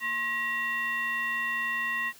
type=tone with frequency modulation; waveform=sine; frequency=1905 Hz; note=A#6; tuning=37 cents sharp; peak=-27 dBFS; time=0-2.13 s; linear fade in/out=50 ms; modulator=836 Hz; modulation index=0.8; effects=white hiss -53 dBFS RMS until 2.19 s